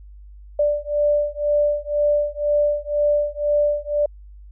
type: beating tone pair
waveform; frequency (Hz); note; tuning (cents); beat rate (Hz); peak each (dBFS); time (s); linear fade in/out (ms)
sine; 587.3 / 589.3; D5 / D5; 0 / +6; 2; -20; 0.59-4.06; 5
effects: added 50 Hz sine -39 dBFS peak until 4.51 s